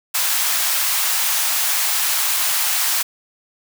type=high-pass noise; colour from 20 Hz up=white; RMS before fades=-19 dBFS; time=0.14-3.03 s; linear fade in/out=10 ms; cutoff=730 Hz; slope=24 dB/octave; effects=none